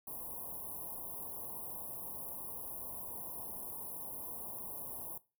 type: band-stop noise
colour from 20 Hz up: white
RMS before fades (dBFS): -44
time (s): 0.07-5.18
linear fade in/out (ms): 5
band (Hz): 1100 to 10000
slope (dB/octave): 96
effects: noise-tail reverb RT60 0.3 s tail -20 dB re dry